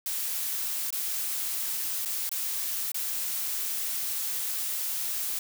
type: noise with dropouts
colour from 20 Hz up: blue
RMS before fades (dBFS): -31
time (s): 0.06-5.39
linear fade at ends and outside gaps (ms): 2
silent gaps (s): 0.905-0.926 / 2.051-2.057 / 2.293-2.315 / 2.918-2.944
effects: none